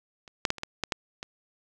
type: clicks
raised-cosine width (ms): 0.2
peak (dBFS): -29 / -6 / -8 / -23 / -14 / -10 / -9 / -19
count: 8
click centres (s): 0.278 / 0.452 / 0.504 / 0.583 / 0.634 / 0.837 / 0.922 / 1.229
effects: none